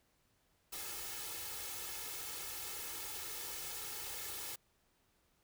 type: noise with comb filter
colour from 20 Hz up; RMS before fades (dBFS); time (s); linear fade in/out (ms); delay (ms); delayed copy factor
white; -44; 0.72-4.56; 10; 2.3; +0.7
effects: pink hiss -75 dBFS RMS until 5.43 s